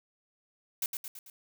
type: noise with echo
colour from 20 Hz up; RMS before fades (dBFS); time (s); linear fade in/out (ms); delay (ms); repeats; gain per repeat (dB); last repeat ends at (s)
blue; -31; 0.82-0.86; 2; 110; 4; -5; 1.3
effects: none